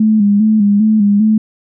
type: tone with vibrato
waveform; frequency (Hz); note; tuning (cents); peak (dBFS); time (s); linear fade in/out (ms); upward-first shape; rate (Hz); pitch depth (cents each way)
sine; 210; G#3; +19; -7; 0-1.38; 5; square; 2.5; 56
effects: none